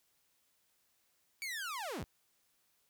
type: linear sweep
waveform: sawtooth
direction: down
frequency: 2300 to 36.45 Hz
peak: -35 dBFS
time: 1.42-2.04 s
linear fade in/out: 0 ms
effects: white hiss -75 dBFS RMS until 2.89 s